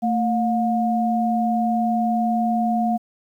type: tone pair together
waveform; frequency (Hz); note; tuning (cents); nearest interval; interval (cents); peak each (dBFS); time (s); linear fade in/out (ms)
sine; 225.2 / 715; A3 / F5; +40 / +41; octave + minor sixth; 2001; -20 / -21; 0.02-2.98; 20
effects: 9-bit